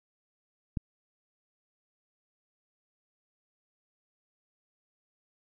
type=click; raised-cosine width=5 ms; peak=-18 dBFS; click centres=0.772 s; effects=none